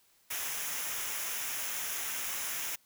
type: noise with comb filter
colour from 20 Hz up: white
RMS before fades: -36 dBFS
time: 0.3-2.76 s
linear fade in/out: 10 ms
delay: 0.23 ms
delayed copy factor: -0.6
effects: white hiss -67 dBFS RMS until 2.85 s